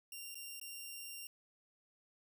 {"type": "tone with dropouts", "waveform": "10% pulse", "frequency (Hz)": 2777, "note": "F7", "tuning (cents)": -10, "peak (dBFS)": -37, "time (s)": [0.12, 1.27], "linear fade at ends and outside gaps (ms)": 2, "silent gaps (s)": [[0.345, 0.354], [0.598, 0.613]], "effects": []}